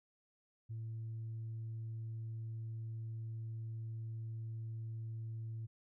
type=tone; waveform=sine; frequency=112.5 Hz; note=A2; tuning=39 cents sharp; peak=-39 dBFS; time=0.69-5.67 s; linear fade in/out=20 ms; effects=tanh soft clip ceiling -38 dBFS